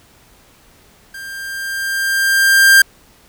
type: tone with level ramp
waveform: 45% pulse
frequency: 1590 Hz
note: G6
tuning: 24 cents sharp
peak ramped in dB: -29 to -4 dBFS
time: 1.14-2.82 s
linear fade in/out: 5 ms
effects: pink hiss -49 dBFS RMS until 3.28 s